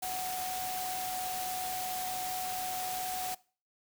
sine tone in noise, 740 Hz, F#5, in tune, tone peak -35 dBFS, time 0.02-3.35 s, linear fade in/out 10 ms, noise white, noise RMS -39 dBFS, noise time 0.02-3.35 s, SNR +1 dB, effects noise-tail reverb RT60 0.4 s tail -22 dB re dry

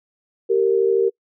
sine tone pair together, 389.1 / 462.1 Hz, G4 / A#4, -13 / -15 cents, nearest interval minor third, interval 298 cents, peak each -17 dBFS, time 0.49-1.1 s, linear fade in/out 20 ms, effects noise-tail reverb RT60 0.1 s tail -24 dB re dry

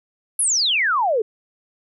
sine exponential sweep, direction down, 11350 to 409 Hz, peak -16 dBFS, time 0.39-1.22 s, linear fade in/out 5 ms, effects none

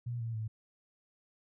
sine tone with pitch steps, 120 / 114.78 / 109.79 Hz, B2 / A#2 / A2, -49 / -26 / -3 cents, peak -34 dBFS, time 0.06-0.48 s, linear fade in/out 10 ms, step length 140 ms, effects none

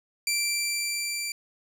15% pulse tone with level ramp, 2349 Hz, D7, in tune, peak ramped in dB -17 to -23 dBFS, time 0.27-1.32 s, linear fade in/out 2 ms, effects none

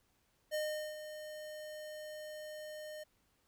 square tone with ADSR envelope, 611 Hz, D#5, 32 cents flat, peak -34 dBFS, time 0.51-3.04 s, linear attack 34 ms, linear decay 410 ms, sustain -11 dB, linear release 12 ms, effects pink hiss -75 dBFS RMS until 3.47 s

